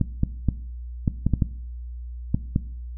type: clicks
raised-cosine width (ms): 5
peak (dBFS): -7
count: 9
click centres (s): 0.013 / 0.234 / 0.487 / 1.078 / 1.266 / 1.337 / 1.422 / 2.345 / 2.561
effects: noise-tail reverb RT60 0.6 s tail -18 dB re dry + added 60 Hz sine -32 dBFS peak until 2.97 s